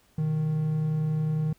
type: tone pair together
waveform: triangle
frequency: 124.45 / 155.56 Hz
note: B2 / D#3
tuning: +14 / 0 cents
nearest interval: major third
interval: 386 cents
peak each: -33 / -22 dBFS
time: 0.18-1.53 s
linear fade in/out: 5 ms
effects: pink hiss -63 dBFS RMS until 1.58 s